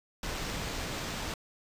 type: noise with sample-and-hold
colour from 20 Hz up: pink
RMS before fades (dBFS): -36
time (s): 0.23-1.34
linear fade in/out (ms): 2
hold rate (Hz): 11025
effects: resampled to 32000 Hz